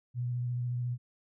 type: tone with vibrato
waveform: sine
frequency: 122.5 Hz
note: B2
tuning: 14 cents flat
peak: -30 dBFS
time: 0.14-0.98 s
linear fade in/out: 50 ms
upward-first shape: sine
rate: 14 Hz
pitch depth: 19 cents each way
effects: none